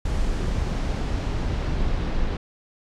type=noise with low-pass filter sweep; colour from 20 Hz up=brown; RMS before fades=-24 dBFS; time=0.05-2.37 s; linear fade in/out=5 ms; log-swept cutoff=8100 to 4100 Hz; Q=0.97; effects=none